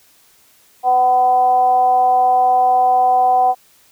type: tone with frequency modulation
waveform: sine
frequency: 754 Hz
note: F#5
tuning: 32 cents sharp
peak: -10 dBFS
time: 0.83-3.55 s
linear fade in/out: 50 ms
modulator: 251 Hz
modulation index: 0.4
effects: white hiss -52 dBFS RMS until 3.91 s